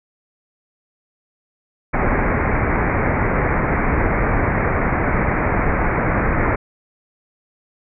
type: low-pass noise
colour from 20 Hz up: pink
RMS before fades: -18 dBFS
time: 1.93-6.56 s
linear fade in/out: 10 ms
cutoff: 2300 Hz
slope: 96 dB/octave
effects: none